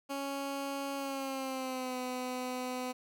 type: tone with pitch glide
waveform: 15% pulse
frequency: 277.2 to 252.7 Hz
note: C#4 to B3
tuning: 0 to +40 cents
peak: -29 dBFS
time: 0.09-2.93 s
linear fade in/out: 20 ms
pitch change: -160 cents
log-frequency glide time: 0.96-1.98 s
effects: none